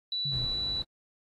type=tone; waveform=sine; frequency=3951 Hz; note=B7; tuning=in tune; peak=-29 dBFS; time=0.12-0.82 s; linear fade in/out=2 ms
type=exponential sweep; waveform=sine; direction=down; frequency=147 to 116.54 Hz; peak=-34 dBFS; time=0.25-0.45 s; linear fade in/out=5 ms
type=noise; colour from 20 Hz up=brown; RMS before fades=-41 dBFS; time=0.31-0.84 s; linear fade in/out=20 ms
effects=AAC 32 kbps